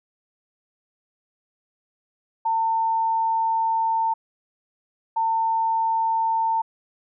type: tone bursts at uneven times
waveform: sine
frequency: 900 Hz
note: A5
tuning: 39 cents sharp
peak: -19 dBFS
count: 2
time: 2.45-4.14 / 5.16-6.62 s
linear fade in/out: 10 ms
effects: none